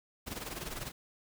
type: noise with tremolo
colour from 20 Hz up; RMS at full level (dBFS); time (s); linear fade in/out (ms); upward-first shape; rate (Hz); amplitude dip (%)
pink; -38; 0.26-0.92; 20; sine; 20; 70
effects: none